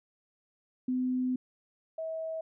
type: tone pair in turn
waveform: sine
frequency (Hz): 254 / 644.3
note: B3 / E5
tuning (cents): +49 / -40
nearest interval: octave + major third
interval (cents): 1611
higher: second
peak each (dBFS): -27 / -33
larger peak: first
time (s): 0.88-1.36 / 1.98-2.41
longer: first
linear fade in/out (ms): 5
effects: none

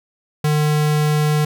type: tone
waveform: square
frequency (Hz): 150.8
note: D3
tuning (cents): +46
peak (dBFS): -15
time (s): 0.44-1.45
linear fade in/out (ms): 5
effects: none

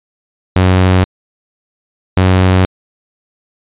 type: tone pair in turn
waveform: sawtooth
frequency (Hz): 92.5 / 92.92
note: F#2 / F#2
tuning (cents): 0 / +8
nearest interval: unison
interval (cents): 8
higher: second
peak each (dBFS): -3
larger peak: neither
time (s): 0.56-1.04 / 2.17-2.65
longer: neither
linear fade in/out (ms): 0
effects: resampled to 8000 Hz

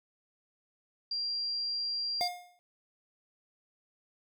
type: tone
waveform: sine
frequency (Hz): 4754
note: D8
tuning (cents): +20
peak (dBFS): -31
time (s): 1.11-2.28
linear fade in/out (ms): 5
type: tone with exponential decay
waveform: square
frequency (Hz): 712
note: F5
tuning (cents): +33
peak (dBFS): -28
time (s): 2.21-2.59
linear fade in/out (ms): 0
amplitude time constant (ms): 81
effects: none

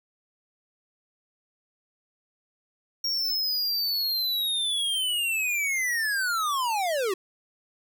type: linear sweep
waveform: square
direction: down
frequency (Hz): 5588 to 357.1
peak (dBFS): -25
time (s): 3.04-7.14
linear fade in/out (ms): 5
effects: none

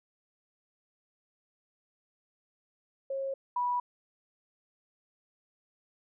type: tone pair in turn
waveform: sine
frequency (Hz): 542 / 978.9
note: C#5 / B5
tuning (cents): -39 / -16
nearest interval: minor seventh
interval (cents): 1023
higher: second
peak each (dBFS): -31 / -27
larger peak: second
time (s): 3.1-3.34 / 3.56-3.8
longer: neither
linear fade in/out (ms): 5
effects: none

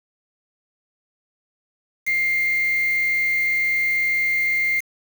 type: tone with quantisation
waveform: sine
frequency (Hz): 2107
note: C7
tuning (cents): +12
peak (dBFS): -18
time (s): 2.06-4.81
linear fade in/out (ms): 20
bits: 5
effects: none

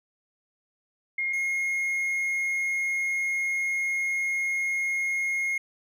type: tone pair in turn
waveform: sine / triangle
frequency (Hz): 2139 / 2149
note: C7 / C7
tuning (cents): +38 / +46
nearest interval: unison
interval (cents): 8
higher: second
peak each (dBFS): -25 / -23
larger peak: second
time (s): 1.18-1.33 / 1.33-5.58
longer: second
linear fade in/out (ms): 5
effects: none

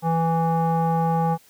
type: tone with low-pass filter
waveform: square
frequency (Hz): 164.81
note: E3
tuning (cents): 0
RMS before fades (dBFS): -21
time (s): 0.02-1.38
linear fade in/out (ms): 50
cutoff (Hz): 920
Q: 8.5
effects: white hiss -55 dBFS RMS until 1.49 s

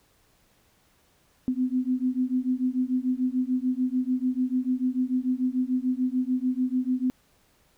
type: beating tone pair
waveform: sine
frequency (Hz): 251.2 / 258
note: B3 / C4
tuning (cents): +30 / -24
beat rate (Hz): 6.8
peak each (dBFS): -26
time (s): 1.48-7.1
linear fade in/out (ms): 0
effects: pink hiss -64 dBFS RMS until 7.77 s

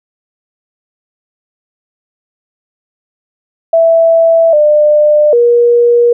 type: tone with pitch steps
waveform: sine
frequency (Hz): 660 / 599 / 476.5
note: E5 / D5 / A#4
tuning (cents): +2 / +34 / +38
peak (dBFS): -4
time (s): 3.73-6.13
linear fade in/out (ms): 5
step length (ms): 800
effects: none

